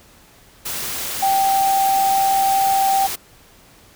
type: tone in noise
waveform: sine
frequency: 780 Hz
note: G5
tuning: 9 cents flat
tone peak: -14 dBFS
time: 1.22-3.07 s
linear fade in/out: 10 ms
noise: white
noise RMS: -26 dBFS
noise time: 0.65-3.16 s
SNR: +9 dB
effects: pink hiss -49 dBFS RMS until 3.95 s